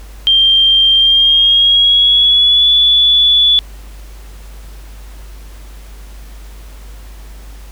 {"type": "tone with pitch glide", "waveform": "sine", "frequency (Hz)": [3174, 3441], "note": ["G7", "A7"], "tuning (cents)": [21, -39], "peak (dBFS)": -6, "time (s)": [0.27, 3.59], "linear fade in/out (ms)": 0, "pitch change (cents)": 140, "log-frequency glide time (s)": [0.97, 2.69], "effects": ["added 50 Hz sine -30 dBFS peak until 7.71 s", "pink hiss -42 dBFS RMS until 7.71 s"]}